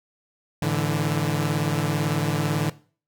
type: chord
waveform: sawtooth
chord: A suspended fourth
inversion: none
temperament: equal with one note detuned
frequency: 107.18 / 146.83 / 164.81 Hz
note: A2 / D3 / E3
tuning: -45 / 0 / 0 cents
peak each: -25 / -20 / -23 dBFS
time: 0.62-2.7 s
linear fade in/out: 5 ms
effects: noise-tail reverb RT60 0.4 s tail -18 dB re dry